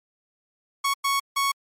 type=tone bursts at uneven times; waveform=sawtooth; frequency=1108.7 Hz; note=C#6; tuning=in tune; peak=-17 dBFS; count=3; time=0.84-0.94 / 1.04-1.2 / 1.36-1.52 s; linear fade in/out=10 ms; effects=MP3 64 kbps